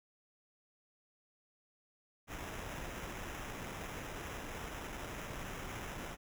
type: noise with sample-and-hold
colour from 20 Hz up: pink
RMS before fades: -44 dBFS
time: 2.27-6.17 s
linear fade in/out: 50 ms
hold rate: 4410 Hz
effects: none